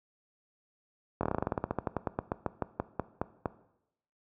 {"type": "slowing click train", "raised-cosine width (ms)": 1, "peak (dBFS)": -15, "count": 25, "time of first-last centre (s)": [1.21, 3.458], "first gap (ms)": 22, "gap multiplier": 1.11, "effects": ["noise-tail reverb RT60 0.8 s tail -17 dB re dry", "high-pass 60 Hz 12 dB/octave"]}